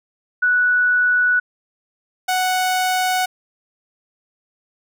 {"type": "tone pair in turn", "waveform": ["sine", "sawtooth"], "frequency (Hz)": [1476, 740.1], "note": ["F#6", "F#5"], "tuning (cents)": [-5, 0], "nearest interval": "octave", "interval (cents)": 1195, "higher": "first", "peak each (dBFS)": -13, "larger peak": "neither", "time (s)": [[0.42, 1.4], [2.28, 3.26]], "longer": "neither", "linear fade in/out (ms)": 10, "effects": []}